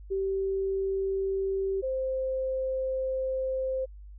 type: tone pair in turn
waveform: sine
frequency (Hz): 387.3 / 523.3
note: G4 / C5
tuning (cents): -21 / 0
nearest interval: perfect fourth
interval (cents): 521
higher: second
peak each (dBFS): -26 / -27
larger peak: first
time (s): 0.1-1.82 / 1.82-3.86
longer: second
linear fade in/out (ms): 20
effects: added 50 Hz sine -43 dBFS peak until 4.18 s